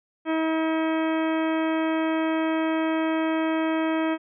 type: harmonic tone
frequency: 320 Hz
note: D#4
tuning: 49 cents sharp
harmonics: 1 / 2 / 3 / 4 / 5 / 6 / 7 / 8 / 10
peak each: -23 / -29 / -33 / -35 / -37 / -39 / -40 / -41 / -43 dBFS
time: 0.25-4.18 s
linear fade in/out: 50 ms
effects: none